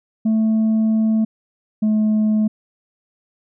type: tone pair in turn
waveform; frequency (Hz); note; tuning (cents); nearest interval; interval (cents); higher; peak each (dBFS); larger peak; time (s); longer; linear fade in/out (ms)
sine; 220 / 215; A3 / A3; 0 / -40; unison; 40; first; -11; neither; 0.25-1.25 / 1.82-2.48; first; 10
effects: tanh soft clip ceiling -13 dBFS